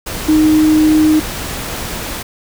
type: tone in noise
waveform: sine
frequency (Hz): 309.6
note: D#4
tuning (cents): -9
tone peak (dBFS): -7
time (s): 0.28-1.2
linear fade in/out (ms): 10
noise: pink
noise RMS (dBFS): -23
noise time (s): 0.06-2.23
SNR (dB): +13
effects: none